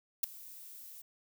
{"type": "noise with ADSR envelope", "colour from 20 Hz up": "violet", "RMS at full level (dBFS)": -26, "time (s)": [0.23, 1.02], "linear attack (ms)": 9, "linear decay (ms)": 5, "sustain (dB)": -24, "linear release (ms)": 8, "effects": []}